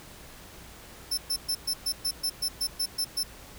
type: tone bursts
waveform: sawtooth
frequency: 5310 Hz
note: E8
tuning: 12 cents sharp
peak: -23 dBFS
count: 12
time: 1.11-3.234 s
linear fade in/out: 10 ms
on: 67 ms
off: 120 ms
effects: added 60 Hz sine -55 dBFS peak until 3.58 s + pink hiss -48 dBFS RMS until 3.58 s